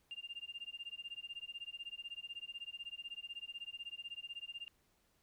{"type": "tone with tremolo", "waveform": "sine", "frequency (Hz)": 2800, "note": "F7", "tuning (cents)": 4, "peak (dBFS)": -40, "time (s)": [0.11, 4.68], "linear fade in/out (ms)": 0, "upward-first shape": "sine", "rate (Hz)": 16, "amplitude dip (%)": 100, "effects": ["tanh soft clip ceiling -37 dBFS", "pink hiss -75 dBFS RMS until 5.22 s"]}